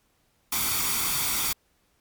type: noise with comb filter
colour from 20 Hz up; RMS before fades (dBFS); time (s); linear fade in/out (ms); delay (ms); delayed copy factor
white; -26; 0.52-1.53; 5; 0.87; +0.6
effects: pink hiss -68 dBFS RMS until 2 s + MP3 96 kbps